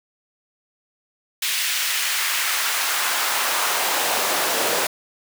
pink noise with high-pass filter sweep, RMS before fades -22 dBFS, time 1.42-4.87 s, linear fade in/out 5 ms, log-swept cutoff 2500 to 430 Hz, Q 1.1, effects none

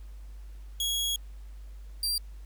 sawtooth tone pair in turn, 3322 / 4723 Hz, G#7 / D8, 0 / +9 cents, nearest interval tritone, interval 609 cents, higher second, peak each -24 dBFS, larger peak neither, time 0.8-1.16 / 2.03-2.18 s, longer first, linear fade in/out 2 ms, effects added 50 Hz sine -41 dBFS peak until 2.45 s + pink hiss -63 dBFS RMS until 2.45 s

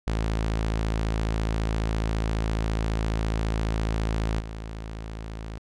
sawtooth tone with level steps, 54.6 Hz, A1, 13 cents flat, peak -20 / -30 dBFS, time 0.07-5.58 s, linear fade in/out 0 ms, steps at 4.4 s, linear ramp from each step 2 ms, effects low-pass 7000 Hz 12 dB/octave

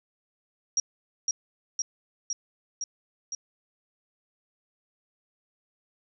sine tone with echo, 5660 Hz, F8, 22 cents sharp, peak -21 dBFS, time 0.77-0.8 s, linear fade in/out 2 ms, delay 510 ms, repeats 5, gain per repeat -2 dB, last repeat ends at 3.35 s, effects none

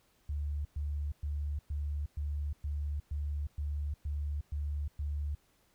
sine tone bursts, 73.1 Hz, D2, 7 cents flat, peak -32 dBFS, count 11, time 0.29-5.35 s, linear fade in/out 5 ms, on 360 ms, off 110 ms, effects pink hiss -70 dBFS RMS until 5.74 s

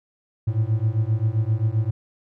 triangle beating tone pair, 106.2 / 113.8 Hz, G#2 / A#2, +39 / -41 cents, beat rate 7.6 Hz, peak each -20 / -20 dBFS, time 0.47-1.91 s, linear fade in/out 10 ms, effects none

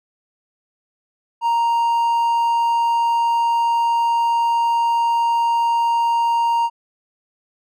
triangle tone, 932.3 Hz, A#5, in tune, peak -13 dBFS, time 1.41-6.7 s, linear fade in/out 50 ms, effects none

